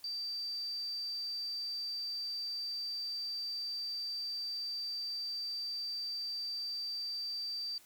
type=tone; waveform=sine; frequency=4661 Hz; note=D8; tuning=14 cents flat; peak=-36 dBFS; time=0.04-7.78 s; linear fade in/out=2 ms; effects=white hiss -61 dBFS RMS until 7.85 s